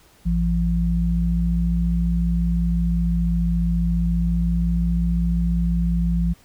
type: tone pair together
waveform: sine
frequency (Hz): 57.27 / 171.5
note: A#1 / F3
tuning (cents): -30 / -31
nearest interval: octave + perfect fifth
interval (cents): 1899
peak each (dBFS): -20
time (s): 0.25-6.34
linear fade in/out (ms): 20
effects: pink hiss -54 dBFS RMS until 6.44 s